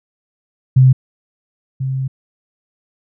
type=tone pair in turn; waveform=sine; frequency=130 / 132.65 Hz; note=C3 / C3; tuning=-11 / +24 cents; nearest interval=unison; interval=35 cents; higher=second; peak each=-5 / -17 dBFS; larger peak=first; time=0.76-0.93 / 1.8-2.08 s; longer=second; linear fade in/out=10 ms; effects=none